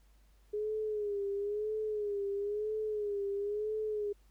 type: tone with vibrato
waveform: sine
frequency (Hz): 415.3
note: G#4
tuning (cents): 0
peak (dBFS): -32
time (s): 0.53-4.13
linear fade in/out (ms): 10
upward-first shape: sine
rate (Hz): 1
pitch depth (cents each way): 71
effects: added 50 Hz sine -61 dBFS peak until 4.3 s + pink hiss -72 dBFS RMS until 4.3 s